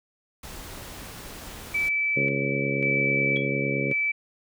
pink noise, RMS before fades -40 dBFS, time 0.43-1.89 s, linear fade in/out 5 ms
sine tone with tremolo, 2311 Hz, D7, 28 cents flat, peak -22 dBFS, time 1.74-4.12 s, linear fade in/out 10 ms, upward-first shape square, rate 0.92 Hz, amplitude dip 50%
harmonic tone, 69 Hz, C#2, 7 cents flat, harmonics 2 / 3 / 4 / 5 / 6 / 7 / 8, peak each -30 / -33 / -32 / -35 / -32 / -35 / -33 dBFS, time 2.16-3.93 s, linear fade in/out 10 ms
sine tone with exponential decay, 3322 Hz, G#7, in tune, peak -30 dBFS, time 3.36-3.49 s, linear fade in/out 1 ms, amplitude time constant 28 ms
effects none

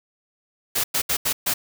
white noise bursts at uneven times, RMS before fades -22 dBFS, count 5, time 0.75-0.84 / 0.94-1.02 / 1.09-1.17 / 1.25-1.33 / 1.46-1.54 s, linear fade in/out 10 ms, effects none

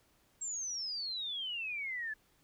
sine exponential sweep, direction down, 7590 to 1700 Hz, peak -36 dBFS, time 0.41-2.14 s, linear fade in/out 10 ms, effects pink hiss -70 dBFS RMS until 2.43 s

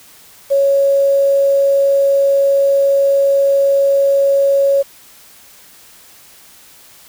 sine tone with quantisation, 554.4 Hz, C#5, in tune, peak -9 dBFS, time 0.5-4.83 s, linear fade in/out 20 ms, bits 6, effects white hiss -43 dBFS RMS until 7.08 s

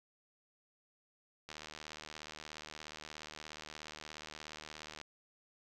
click train, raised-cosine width 0.2 ms, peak -29 dBFS, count 272, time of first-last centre 1.49-5.014 s, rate 76.9 Hz, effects none

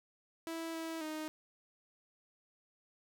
sawtooth tone with pitch steps, 328.3 / 325.8 / 310.3 Hz, E4 / E4 / D#4, -7 / -20 / -5 cents, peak -35 dBFS, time 0.47-1.28 s, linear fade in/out 0 ms, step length 270 ms, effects none

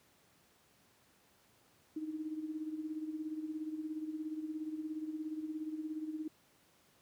sine tone with tremolo, 311.1 Hz, D#4, in tune, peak -35 dBFS, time 1.96-6.28 s, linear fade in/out 5 ms, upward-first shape sine, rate 17 Hz, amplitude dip 65%, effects pink hiss -68 dBFS RMS until 7.01 s + high-pass 100 Hz 12 dB/octave

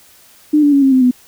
sine tone with pitch steps, 301.1 / 290 / 279.3 / 269 / 259.1 / 249.6 Hz, D4 / D4 / C#4 / C4 / C4 / B3, +43 / -22 / +13 / +48 / -17 / +19 cents, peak -7 dBFS, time 0.53-1.112 s, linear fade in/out 10 ms, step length 97 ms, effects white hiss -46 dBFS RMS until 1.27 s

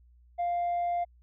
triangle tone with tanh clipping, 698.5 Hz, F5, in tune, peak -27 dBFS, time 0.38-1.05 s, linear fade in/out 20 ms, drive 6 dB, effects added 60 Hz sine -56 dBFS peak until 1.22 s

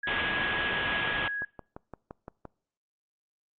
sine tone, 1661.2 Hz, G#6, in tune, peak -30 dBFS, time 0.03-1.45 s, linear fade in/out 5 ms
white low-pass noise, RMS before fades -32 dBFS, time 0.07-1.28 s, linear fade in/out 2 ms, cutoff 3400 Hz, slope 96 dB/octave
click train, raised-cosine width 1 ms, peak -26 dBFS, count 12, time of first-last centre 0.56-2.453 s, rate 5.81 Hz
effects noise-tail reverb RT60 0.6 s tail -25 dB re dry + Opus 48 kbps

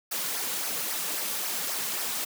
white noise with flanger, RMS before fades -31 dBFS, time 0.11-2.25 s, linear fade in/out 10 ms, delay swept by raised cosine 0.27 to 3.17 ms, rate 3.7 Hz, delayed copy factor -0.55, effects high-pass 200 Hz 12 dB/octave

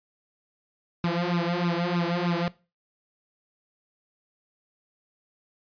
sawtooth tone with flanger, 173.5 Hz, F3, 11 cents flat, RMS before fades -26 dBFS, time 1.04-2.48 s, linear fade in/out 0 ms, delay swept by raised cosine 0.76 to 4.36 ms, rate 3.2 Hz, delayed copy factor +0.95, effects noise-tail reverb RT60 0.3 s tail -20 dB re dry + resampled to 11025 Hz

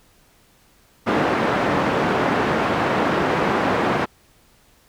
pink band-pass noise, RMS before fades -20 dBFS, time 1.06-4.06 s, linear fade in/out 20 ms, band 210 to 1600 Hz, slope 12 dB/octave, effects pink hiss -56 dBFS RMS until 4.88 s

